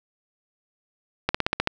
slowing click train, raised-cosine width 0.3 ms, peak -5 dBFS, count 7, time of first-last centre 1.29-1.674 s, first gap 55 ms, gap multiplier 1.06, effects none

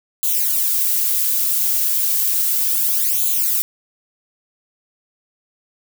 violet noise with flanger, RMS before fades -18 dBFS, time 0.23-3.62 s, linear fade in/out 0 ms, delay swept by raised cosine 0.28 to 5.08 ms, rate 0.33 Hz, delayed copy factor +0.9, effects none

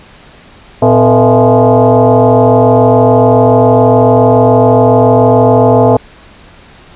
sine tone with frequency modulation, 116.54 Hz, A#2, in tune, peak -3 dBFS, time 0.82-5.97 s, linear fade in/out 5 ms, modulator 186 Hz, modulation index 3.9, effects pink hiss -38 dBFS RMS until 6.95 s + resampled to 8000 Hz

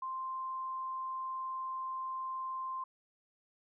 sine tone, 1046.5 Hz, C6, in tune, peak -36 dBFS, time 0.02-2.84 s, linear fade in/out 5 ms, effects none

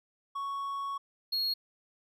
triangle tone pair in turn, 1111 / 4300 Hz, C#6 / C8, +4 / +47 cents, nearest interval octave + major seventh, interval 2343 cents, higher second, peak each -31 / -27 dBFS, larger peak second, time 0.35-0.98 / 1.32-1.54 s, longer first, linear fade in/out 10 ms, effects none

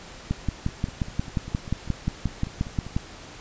two click trains, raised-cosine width 5 ms, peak -11 / -24 dBFS, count 16 / 13, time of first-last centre 0.31-2.965 / 0.49-2.866 s, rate 5.65 / 5.05 Hz, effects pink hiss -43 dBFS RMS until 3.4 s + resampled to 16000 Hz

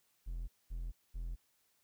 triangle tone bursts, 42.16 Hz, E1, 40 cents sharp, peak -36 dBFS, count 3, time 0.26-1.36 s, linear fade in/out 20 ms, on 220 ms, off 220 ms, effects white hiss -75 dBFS RMS until 1.83 s

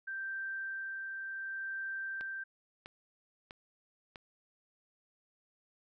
sine tone with tremolo, 1568 Hz, G6, in tune, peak -36 dBFS, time 0.07-2.44 s, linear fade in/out 10 ms, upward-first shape sine, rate 0.69 Hz, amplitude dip 25%
click train, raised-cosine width 0.3 ms, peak -30 dBFS, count 4, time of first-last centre 2.21-4.158 s, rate 1.54 Hz
effects none

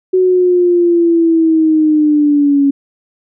sine linear sweep, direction down, 372.8 to 277.2 Hz, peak -7 dBFS, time 0.13-2.71 s, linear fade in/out 10 ms, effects none

